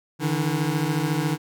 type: beating tone pair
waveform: 25% pulse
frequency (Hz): 146.83 / 160.83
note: D3 / E3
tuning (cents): 0 / -42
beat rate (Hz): 14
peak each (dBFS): -21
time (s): 0.19-1.38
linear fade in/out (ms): 50
effects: none